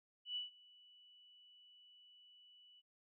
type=tone with ADSR envelope; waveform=sine; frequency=2960 Hz; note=F#7; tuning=in tune; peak=-38 dBFS; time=0.25-2.82 s; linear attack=110 ms; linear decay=140 ms; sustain=-24 dB; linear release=32 ms; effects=none